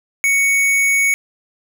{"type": "tone", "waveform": "square", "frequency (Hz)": 2226, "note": "C#7", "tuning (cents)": 7, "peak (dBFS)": -13, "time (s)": [0.24, 1.14], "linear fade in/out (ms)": 0, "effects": ["7-bit"]}